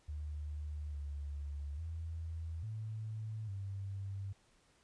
sine tone with pitch steps, 74.8 / 72 / 81.7 / 109.1 / 98 Hz, D2 / D2 / E2 / A2 / G2, +32 / -34 / -15 / -14 / 0 cents, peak -39 dBFS, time 0.08-4.33 s, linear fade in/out 10 ms, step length 850 ms, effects pink hiss -70 dBFS RMS until 4.83 s + resampled to 22050 Hz

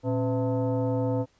sine tone with frequency modulation, 116.54 Hz, A#2, in tune, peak -23 dBFS, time 0.03-1.26 s, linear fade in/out 50 ms, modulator 388 Hz, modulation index 1.3, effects pink hiss -65 dBFS RMS until 1.39 s + resampled to 16000 Hz

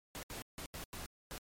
pink noise bursts at uneven times, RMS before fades -45 dBFS, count 6, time 0.15-0.23 / 0.3-0.42 / 0.58-0.66 / 0.74-0.84 / 0.93-1.06 / 1.31-1.38 s, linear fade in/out 0 ms, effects MP3 64 kbps

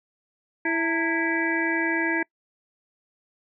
harmonic tone with a mistuned harmonic, 329.6 Hz, E4, in tune, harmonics 1 / 2 / 3 / 5 / 6 / 7, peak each -26 / -35 / -32 / -27 / -29 / -32 dBFS, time 0.65-2.23 s, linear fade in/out 5 ms, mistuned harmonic 3, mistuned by -140 cents, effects noise-tail reverb RT60 0.1 s tail -26 dB re dry

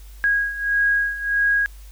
sine beating tone pair, 1643 / 1644.6 Hz, G#6 / G#6, -19 / -17 cents, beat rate 1.6 Hz, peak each -23 / -19 dBFS, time 0.24-1.66 s, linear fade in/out 0 ms, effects added 50 Hz sine -38 dBFS peak until 1.91 s + white hiss -52 dBFS RMS until 1.91 s

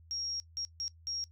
sine tone bursts at uneven times, 5588 Hz, F8, in tune, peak -34 dBFS, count 4, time 0.11-0.4 / 0.57-0.65 / 0.8-0.88 / 1.07-1.24 s, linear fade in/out 0 ms, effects noise-tail reverb RT60 0.1 s tail -19 dB re dry + added 82 Hz sine -55 dBFS peak until 1.31 s

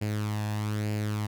sawtooth tone with flanger, 105.6 Hz, G#2, 29 cents sharp, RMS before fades -30 dBFS, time 0.01-1.27 s, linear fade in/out 10 ms, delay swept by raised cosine 0.41 to 1.17 ms, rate 1.1 Hz, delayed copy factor +0.55, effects none

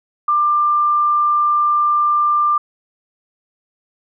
sine tone, 1190 Hz, D6, 22 cents sharp, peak -12 dBFS, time 0.28-2.58 s, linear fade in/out 5 ms, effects none

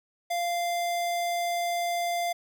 square tone, 694 Hz, F5, 11 cents flat, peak -27 dBFS, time 0.3-2.33 s, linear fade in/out 10 ms, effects none

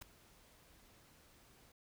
pink noise with ADSR envelope, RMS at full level -45 dBFS, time 0.01-1.72 s, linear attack 12 ms, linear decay 4 ms, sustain -20 dB, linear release 5 ms, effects none

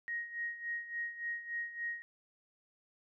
sine tone with tremolo, 1878 Hz, A#6, 12 cents sharp, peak -34 dBFS, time 0.08-2.02 s, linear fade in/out 0 ms, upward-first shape sine, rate 3.5 Hz, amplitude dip 75%, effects none

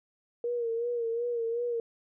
sine tone with vibrato, 469.4 Hz, A#4, 12 cents sharp, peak -28 dBFS, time 0.44-1.8 s, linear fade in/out 2 ms, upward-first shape sine, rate 2.7 Hz, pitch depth 53 cents each way, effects none

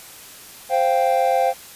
triangle chord, C suspended fourth, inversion none, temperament just, 523.3 / 697.7 / 784.9 Hz, C5 / F5 / G5, 0 / -2 / +2 cents, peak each -18 dBFS, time 0.69-1.54 s, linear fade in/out 50 ms, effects white hiss -41 dBFS RMS until 1.75 s + resampled to 32000 Hz

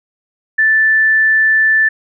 sine tone, 1760 Hz, A6, in tune, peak -8 dBFS, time 0.58-1.89 s, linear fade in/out 10 ms, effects none

